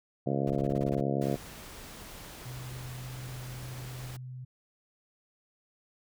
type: harmonic tone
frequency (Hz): 69.3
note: C#2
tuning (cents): 0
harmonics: 2 / 3 / 4 / 5 / 6 / 7 / 8 / 9 / 10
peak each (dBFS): -32 / -34 / -35 / -36 / -37 / -37 / -38 / -39 / -39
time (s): 0.26-1.36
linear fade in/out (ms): 10
type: noise bursts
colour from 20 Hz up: brown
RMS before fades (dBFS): -39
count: 10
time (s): 0.47-1.006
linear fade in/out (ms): 2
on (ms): 32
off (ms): 24
type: noise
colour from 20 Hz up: pink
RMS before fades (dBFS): -46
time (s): 1.21-4.17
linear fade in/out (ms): 10
type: tone with pitch glide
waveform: sine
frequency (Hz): 126.2 to 127.22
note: B2 to C3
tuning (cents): +38 to -48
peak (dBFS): -39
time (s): 2.45-4.45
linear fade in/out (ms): 10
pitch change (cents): +14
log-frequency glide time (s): 4.14-4.21
effects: none